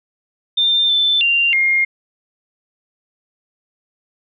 sine tone with pitch steps, 3596 / 3531 / 2778 / 2129 Hz, A7 / A7 / F7 / C7, +37 / +5 / -10 / +30 cents, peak -12 dBFS, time 0.57-1.85 s, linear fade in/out 10 ms, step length 320 ms, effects none

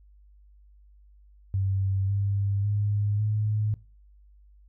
sine tone with pitch steps, 96.8 / 99.92 / 103.15 / 106.48 Hz, G2 / G2 / G#2 / G#2, -21 / +34 / -11 / +44 cents, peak -23 dBFS, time 1.54-3.74 s, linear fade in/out 0 ms, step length 550 ms, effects noise-tail reverb RT60 0.3 s tail -18 dB re dry + added 50 Hz sine -52 dBFS peak until 4.68 s

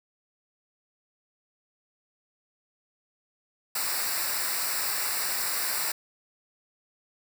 white noise with comb filter, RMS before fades -29 dBFS, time 3.75-5.92 s, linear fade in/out 5 ms, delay 0.31 ms, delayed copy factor -0.8, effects none

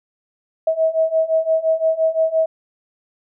sine beating tone pair, 640 / 645.8 Hz, D#5 / E5, +49 / -36 cents, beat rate 5.8 Hz, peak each -19 / -17 dBFS, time 0.67-2.46 s, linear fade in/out 5 ms, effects none

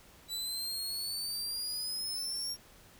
sawtooth exponential sweep, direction up, 3939 to 5588 Hz, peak -32 dBFS, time 0.28-2.57 s, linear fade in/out 50 ms, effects pink hiss -58 dBFS RMS until 2.99 s

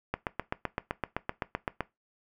click train, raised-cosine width 0.5 ms, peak -14 dBFS, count 14, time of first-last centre 0.14-1.807 s, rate 7.8 Hz, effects noise-tail reverb RT60 0.2 s tail -19 dB re dry

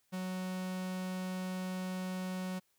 45% pulse tone, 185 Hz, F#3, in tune, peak -36 dBFS, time 0.12-2.6 s, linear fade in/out 20 ms, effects white hiss -75 dBFS RMS until 2.78 s

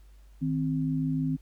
sine tone pair together, 155.85 / 262.1 Hz, D#3 / C4, +3 / +3 cents, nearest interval major sixth, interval 900 cents, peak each -28 dBFS, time 0.41-1.37 s, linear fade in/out 20 ms, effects added 50 Hz sine -50 dBFS peak until 1.41 s + pink hiss -67 dBFS RMS until 1.41 s

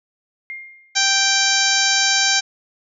sine tone with exponential decay, 2119 Hz, C7, 21 cents sharp, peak -26 dBFS, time 0.5-1.1 s, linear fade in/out 0 ms, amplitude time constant 130 ms
harmonic tone, 784 Hz, G5, in tune, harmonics 1 / 2 / 3 / 4 / 5 / 6 / 7 / 8 / 9, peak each -26 / -21 / -24 / -26 / -22 / -24 / -22 / -22 / -27 dBFS, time 0.95-2.41 s, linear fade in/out 20 ms
effects none

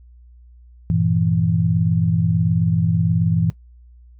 sine chord, E diminished, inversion first, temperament equal, 98 / 116.54 / 164.81 Hz, G2 / Bb2 / E3, 0 / 0 / 0 cents, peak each -21 / -22 / -17 dBFS, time 0.9-3.5 s, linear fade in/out 0 ms, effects noise-tail reverb RT60 0.1 s tail -18 dB re dry + added 60 Hz sine -43 dBFS peak until 4.19 s

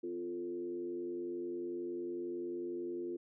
sine tone with frequency modulation, 349.2 Hz, F4, in tune, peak -37 dBFS, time 0.03-3.17 s, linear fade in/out 10 ms, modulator 91.1 Hz, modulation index 0.67, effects none

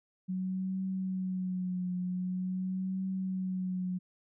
sine tone with vibrato, 185 Hz, F#3, in tune, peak -31 dBFS, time 0.28-3.99 s, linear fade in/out 20 ms, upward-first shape triangle, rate 0.45 Hz, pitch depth 45 cents each way, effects none

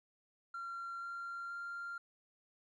triangle tone with pitch steps, 1374 / 1382 / 1390 Hz, F6 / F6 / F6, -29 / -19 / -9 cents, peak -38 dBFS, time 0.54-1.98 s, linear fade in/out 5 ms, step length 480 ms, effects tanh soft clip ceiling -37 dBFS + resampled to 22050 Hz

